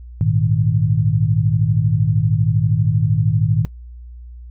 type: chord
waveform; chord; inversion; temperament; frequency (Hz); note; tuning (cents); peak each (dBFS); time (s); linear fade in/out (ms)
sine; Ab suspended second; none; equal; 103.83 / 116.54 / 155.56; Ab2 / Bb2 / Eb3; 0 / 0 / 0; -18; 0.21-3.65; 0
effects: noise-tail reverb RT60 0.1 s tail -19 dB re dry + added 60 Hz sine -33 dBFS peak until 4.5 s